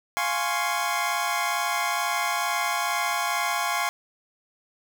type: chord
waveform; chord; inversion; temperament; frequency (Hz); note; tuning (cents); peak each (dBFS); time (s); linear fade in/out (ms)
25% pulse; Db major seventh; first; equal; 698.5 / 830.6 / 1046.5 / 1108.7; F5 / Ab5 / C6 / Db6; 0 / 0 / 0 / 0; -26; 0.17-3.89; 0
effects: none